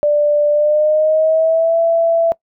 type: tone with pitch glide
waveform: sine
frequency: 590 to 666.1 Hz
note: D5 to E5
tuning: +8 to +18 cents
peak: -10 dBFS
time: 0.03-2.32 s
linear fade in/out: 0 ms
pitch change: +210 cents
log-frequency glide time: 0.51-1.78 s
effects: noise-tail reverb RT60 0.1 s tail -22 dB re dry